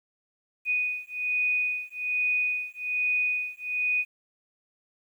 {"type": "beating tone pair", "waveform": "sine", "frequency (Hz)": [2482, 2483.2], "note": ["D#7", "D#7"], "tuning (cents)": [-5, -4], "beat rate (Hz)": 1.2, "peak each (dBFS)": -28, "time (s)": [0.65, 4.05], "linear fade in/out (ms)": 50, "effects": ["10-bit"]}